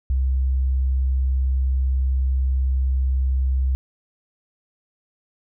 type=tone; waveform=sine; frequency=65.41 Hz; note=C2; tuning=in tune; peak=-17 dBFS; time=0.1-3.75 s; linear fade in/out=0 ms; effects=none